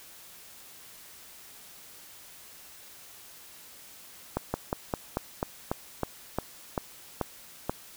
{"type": "slowing click train", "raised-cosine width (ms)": 1, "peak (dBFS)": -13, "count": 12, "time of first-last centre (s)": [4.37, 7.695], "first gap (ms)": 170, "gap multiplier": 1.11, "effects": ["white hiss -50 dBFS RMS until 7.96 s"]}